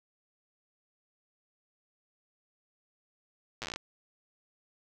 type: slowing click train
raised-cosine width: 0.2 ms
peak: -19 dBFS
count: 11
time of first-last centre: 3.62-3.76 s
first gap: 8 ms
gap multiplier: 1.12
effects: none